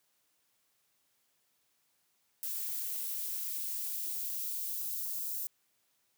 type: noise with high-pass filter sweep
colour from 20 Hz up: violet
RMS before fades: -37 dBFS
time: 2.43-5.47 s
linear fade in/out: 0 ms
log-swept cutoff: 750 to 5100 Hz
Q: 0.71
effects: white hiss -75 dBFS RMS until 6.17 s + high-pass 80 Hz 12 dB/octave